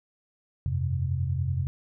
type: chord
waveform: sine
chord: F suspended second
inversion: none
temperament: equal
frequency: 87.31 / 98 / 130.81 Hz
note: F2 / G2 / C3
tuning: 0 / 0 / 0 cents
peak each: -28 / -33 / -28 dBFS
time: 0.66-1.67 s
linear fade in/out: 0 ms
effects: none